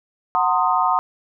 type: chord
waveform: sine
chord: C half-diminished seventh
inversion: second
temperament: equal with one note detuned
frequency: 740 / 913.1 / 1046.5 / 1244.5 Hz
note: Gb5 / Bb5 / C6 / Eb6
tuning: 0 / -36 / 0 / 0 cents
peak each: -21 dBFS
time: 0.35-0.99 s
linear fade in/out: 0 ms
effects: none